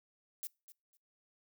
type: noise with echo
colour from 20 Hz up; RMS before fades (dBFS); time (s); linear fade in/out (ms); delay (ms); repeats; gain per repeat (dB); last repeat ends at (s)
violet; -41; 0.43-0.47; 0; 250; 2; -15; 0.97
effects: noise-tail reverb RT60 0.3 s tail -26 dB re dry